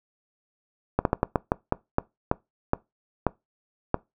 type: slowing click train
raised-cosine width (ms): 1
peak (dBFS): -6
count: 12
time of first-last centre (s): 0.99-3.944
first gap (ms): 62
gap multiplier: 1.27
effects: noise-tail reverb RT60 0.2 s tail -22 dB re dry